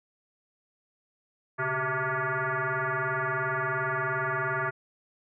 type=tone with frequency modulation; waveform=sine; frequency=138.59 Hz; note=C#3; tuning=in tune; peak=-26 dBFS; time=1.58-4.71 s; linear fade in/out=20 ms; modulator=260 Hz; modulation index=6.6; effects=none